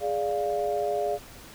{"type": "chord", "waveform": "sine", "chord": "D diminished", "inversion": "second", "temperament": "equal", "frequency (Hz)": [415.3, 587.3, 698.5], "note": ["Ab4", "D5", "F5"], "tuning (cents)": [0, 0, 0], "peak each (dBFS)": -29, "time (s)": [0, 1.19], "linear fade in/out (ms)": 50, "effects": ["pink hiss -47 dBFS RMS until 1.54 s"]}